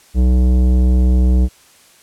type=tone with tanh clipping; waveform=sine; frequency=62.5 Hz; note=B1; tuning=21 cents sharp; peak=-11 dBFS; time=0.14-1.49 s; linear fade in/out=50 ms; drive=14 dB; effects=white hiss -48 dBFS RMS until 2.02 s + low-pass 11000 Hz 12 dB/octave